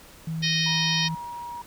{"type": "tone with pitch glide", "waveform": "sine", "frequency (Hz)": [161.4, 162.33], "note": ["E3", "E3"], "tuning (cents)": [-36, -26], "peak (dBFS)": -27, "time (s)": [0.27, 1.15], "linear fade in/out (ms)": 5, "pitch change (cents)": 10, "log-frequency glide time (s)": [0.5, 0.84]}
{"type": "harmonic tone", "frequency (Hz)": 621, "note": "D#5", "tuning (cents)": -3, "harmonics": [3, 4, 5, 6, 7, 8, 9], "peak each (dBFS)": [-30, -31, -29, -29, -31, -33, -30], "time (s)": [0.42, 1.09], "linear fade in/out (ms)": 20}
{"type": "tone", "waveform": "sine", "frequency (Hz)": 953, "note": "A#5", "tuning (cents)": 38, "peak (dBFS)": -33, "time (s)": [0.66, 1.62], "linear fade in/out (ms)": 5}
{"effects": ["pink hiss -49 dBFS RMS until 1.66 s"]}